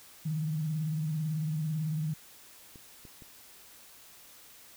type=tone with vibrato; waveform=sine; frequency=155.56 Hz; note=D#3; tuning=in tune; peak=-29 dBFS; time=0.25-2.14 s; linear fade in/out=10 ms; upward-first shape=sine; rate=18 Hz; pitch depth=72 cents each way
type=clicks; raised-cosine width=3 ms; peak=-37 dBFS; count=3; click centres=2.758 / 3.052 / 3.222 s
effects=white hiss -54 dBFS RMS until 4.76 s